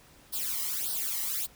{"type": "noise with flanger", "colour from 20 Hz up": "blue", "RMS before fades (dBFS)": -32, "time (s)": [0.32, 1.47], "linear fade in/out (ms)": 20, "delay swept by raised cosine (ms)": [0.21, 1.01], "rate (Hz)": 1.7, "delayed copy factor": 0.95, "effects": ["pink hiss -57 dBFS RMS until 1.55 s"]}